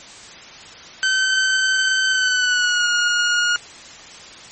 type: tone with pitch glide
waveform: sawtooth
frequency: 1537 to 1434.1 Hz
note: G6 to F6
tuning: -35 to +45 cents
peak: -12 dBFS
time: 1.03-3.56 s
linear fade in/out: 0 ms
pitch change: -120 cents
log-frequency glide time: 2.1-2.88 s
effects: white hiss -39 dBFS RMS until 4.51 s + MP3 32 kbps